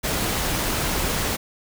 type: noise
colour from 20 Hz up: pink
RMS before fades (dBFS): -24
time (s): 0.03-1.37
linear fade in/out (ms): 20
effects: none